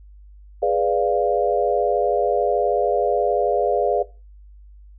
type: chord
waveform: sine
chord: G# diminished seventh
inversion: none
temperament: equal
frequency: 415.3 / 493.9 / 587.3 / 698.5 Hz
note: G#4 / B4 / D5 / F5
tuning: 0 / 0 / 0 / 0 cents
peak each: -22 dBFS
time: 0.62-4.03 s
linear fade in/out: 10 ms
effects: noise-tail reverb RT60 0.3 s tail -19 dB re dry + added 50 Hz sine -42 dBFS peak until 4.98 s